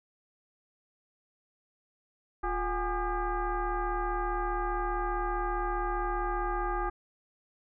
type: tone with frequency modulation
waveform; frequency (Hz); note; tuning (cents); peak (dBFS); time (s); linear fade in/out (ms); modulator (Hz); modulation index
sine; 429.6; A4; -41; -28; 2.43-6.9; 10; 392; 2.5
effects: none